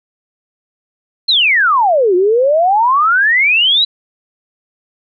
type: exponential two-way sweep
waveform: sine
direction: down then up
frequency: 4281 to 349.2 to 4011 Hz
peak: -8 dBFS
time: 1.28-3.85 s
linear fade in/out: 10 ms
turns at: 2.15 s
effects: none